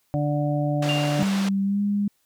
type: harmonic tone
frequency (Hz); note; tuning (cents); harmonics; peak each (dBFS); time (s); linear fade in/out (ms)
146.83; D3; 0; 1 / 2 / 4 / 5; -23 / -27 / -28 / -32; 0.14-1.23; 0
type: band-pass noise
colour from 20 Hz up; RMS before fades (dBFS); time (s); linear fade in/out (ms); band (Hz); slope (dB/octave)
pink; -33; 0.82-1.49; 5; 420 to 6300; 12
type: tone with exponential decay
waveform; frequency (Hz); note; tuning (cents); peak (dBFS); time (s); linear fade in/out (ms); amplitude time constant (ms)
sine; 2794; F7; 0; -23; 0.89-1.49; 0; 130
type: tone with pitch glide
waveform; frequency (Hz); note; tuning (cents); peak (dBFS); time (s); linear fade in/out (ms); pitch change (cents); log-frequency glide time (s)
sine; 196 to 203.4; G3 to G#3; 0 to -36; -20; 1.19-2.08; 5; +64; 1.63-1.81
effects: white hiss -68 dBFS RMS until 2.25 s